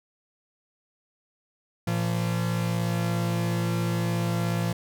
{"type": "tone pair together", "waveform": "45% pulse", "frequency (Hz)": [114.3, 171.26], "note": ["A#2", "F3"], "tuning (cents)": [-34, -34], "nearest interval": "perfect fifth", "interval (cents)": 700, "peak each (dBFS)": -27, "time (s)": [1.87, 4.73], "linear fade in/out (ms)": 5, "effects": []}